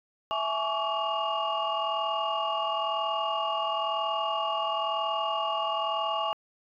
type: tone cluster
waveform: sine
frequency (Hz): 660 / 846 / 1111 / 1152 / 2834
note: E5 / G#5 / C#6 / D6 / F7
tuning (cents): +2 / +32 / +4 / -34 / +25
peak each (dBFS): -32 / -31 / -33 / -32 / -34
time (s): 0.31-6.33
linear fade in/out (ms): 0
effects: tanh soft clip ceiling -19 dBFS